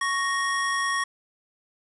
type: tone pair together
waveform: square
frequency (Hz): 1108.7 / 1864.6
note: C#6 / A#6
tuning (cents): 0 / 0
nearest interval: major sixth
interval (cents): 900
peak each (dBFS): -27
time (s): 0.01-1.04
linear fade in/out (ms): 5
effects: resampled to 24000 Hz + 8-bit